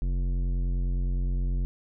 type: tone with tanh clipping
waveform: triangle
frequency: 44.82 Hz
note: F1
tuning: 46 cents sharp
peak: -26 dBFS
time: 0.02-1.65 s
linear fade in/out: 0 ms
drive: 17 dB
effects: none